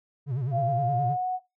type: tone with vibrato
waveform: triangle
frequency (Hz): 130.81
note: C3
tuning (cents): 0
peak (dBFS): -24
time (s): 0.26-1.17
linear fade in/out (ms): 50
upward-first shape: sine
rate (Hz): 9.6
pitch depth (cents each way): 180
type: tone with pitch glide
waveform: sine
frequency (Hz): 688 to 737.4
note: F5 to F#5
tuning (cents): -26 to -6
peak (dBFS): -25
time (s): 0.51-1.4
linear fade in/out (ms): 50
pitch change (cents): +120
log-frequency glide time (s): 0.65-1.27
effects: noise-tail reverb RT60 0.2 s tail -19 dB re dry